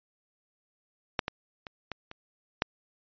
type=clicks; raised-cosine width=0.3 ms; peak=-9 / -15 / -24 / -19 / -26 / -8 dBFS; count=6; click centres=1.192 / 1.281 / 1.668 / 1.917 / 2.114 / 2.621 s; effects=resampled to 11025 Hz